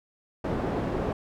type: low-pass noise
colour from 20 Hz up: white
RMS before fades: -29 dBFS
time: 0.44-1.13 s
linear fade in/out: 5 ms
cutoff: 540 Hz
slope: 12 dB/octave
effects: none